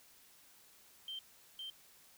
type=tone with echo; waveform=triangle; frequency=3136 Hz; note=G7; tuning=in tune; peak=-38 dBFS; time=1.08-1.19 s; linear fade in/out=2 ms; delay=510 ms; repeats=1; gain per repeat=-2 dB; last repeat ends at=1.7 s; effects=tanh soft clip ceiling -39 dBFS + white hiss -63 dBFS RMS until 2.17 s